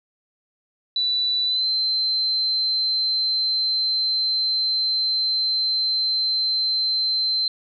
sine tone with pitch glide, 3967 to 4100 Hz, B7 to C8, +7 to -36 cents, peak -19 dBFS, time 0.96-7.48 s, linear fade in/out 2 ms, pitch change +57 cents, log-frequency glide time 1.45-1.67 s, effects none

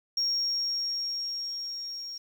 sine tone with level ramp, 5570 Hz, F8, 5 cents flat, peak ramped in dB -23 to -36 dBFS, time 0.17-2.18 s, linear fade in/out 5 ms, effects tanh soft clip ceiling -21 dBFS + 9-bit

